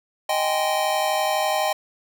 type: chord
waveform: square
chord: Ab major seventh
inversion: second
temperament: just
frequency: 623 / 778.7 / 830.6 / 1038.3 Hz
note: Eb5 / G5 / Ab5 / C6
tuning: +2 / -12 / 0 / -14 cents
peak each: -25 / -25 / -29 / -30 dBFS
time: 0.29-1.73 s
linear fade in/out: 5 ms
effects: none